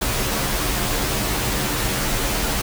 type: noise with comb filter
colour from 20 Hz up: pink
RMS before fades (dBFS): -22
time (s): 0.01-2.62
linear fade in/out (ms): 10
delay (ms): 12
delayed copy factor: -0.85
effects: none